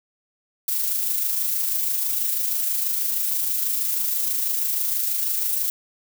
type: noise with amplitude modulation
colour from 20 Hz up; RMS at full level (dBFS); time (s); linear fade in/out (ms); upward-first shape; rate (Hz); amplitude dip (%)
violet; -22; 0.68-5.7; 2; sine; 26.2; 35
effects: none